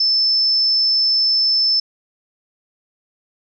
sine tone, 5274 Hz, E8, in tune, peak -13 dBFS, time 0-1.8 s, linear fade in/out 5 ms, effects none

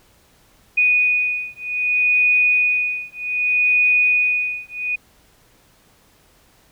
sine beating tone pair, 2476 / 2476.64 Hz, D#7 / D#7, -9 / -9 cents, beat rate 0.64 Hz, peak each -18 dBFS, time 0.77-4.96 s, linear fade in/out 10 ms, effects pink hiss -55 dBFS RMS until 6.71 s

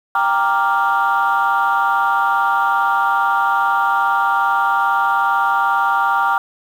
sine chord, G minor seventh, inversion none, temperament equal with one note detuned, 789.9 / 932.3 / 1174.7 / 1396.9 Hz, G5 / Bb5 / D6 / F6, +13 / 0 / 0 / 0 cents, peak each -18 dBFS, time 0.15-6.38 s, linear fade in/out 2 ms, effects tanh soft clip ceiling -7 dBFS + 7-bit

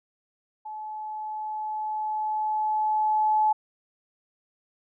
sine tone with level ramp, 859 Hz, A5, 42 cents flat, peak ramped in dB -34 to -18 dBFS, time 0.65-3.53 s, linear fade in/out 10 ms, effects none

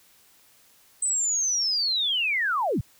sine linear sweep, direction down, 8200 to 67.4 Hz, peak -22 dBFS, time 1.02-2.81 s, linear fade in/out 5 ms, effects white hiss -58 dBFS RMS until 2.99 s

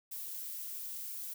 violet noise, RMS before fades -42 dBFS, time 0.11-1.34 s, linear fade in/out 10 ms, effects none

